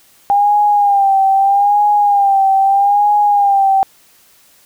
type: tone with vibrato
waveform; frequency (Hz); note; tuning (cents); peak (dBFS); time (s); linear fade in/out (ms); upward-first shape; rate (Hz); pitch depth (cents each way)
sine; 802; G5; +39; -8; 0.3-3.83; 0; sine; 0.79; 59
effects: white hiss -49 dBFS RMS until 4.65 s